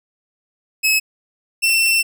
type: tone pair in turn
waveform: sawtooth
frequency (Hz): 2576 / 2694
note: E7 / E7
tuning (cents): -41 / +37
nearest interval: minor second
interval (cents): 78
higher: second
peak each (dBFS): -10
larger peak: neither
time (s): 0.83-1 / 1.62-2.03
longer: second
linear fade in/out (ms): 20
effects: none